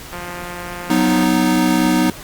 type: click train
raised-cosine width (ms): 0.5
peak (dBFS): -15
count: 196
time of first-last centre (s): 0.13-1.238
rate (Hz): 176
type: chord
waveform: square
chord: B major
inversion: second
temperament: equal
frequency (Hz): 185 / 246.9 / 311.1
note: F#3 / B3 / D#4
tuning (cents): 0 / 0 / 0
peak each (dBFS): -20 / -18 / -17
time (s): 0.9-2.1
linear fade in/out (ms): 2
effects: pink hiss -35 dBFS RMS until 2.23 s + Opus 48 kbps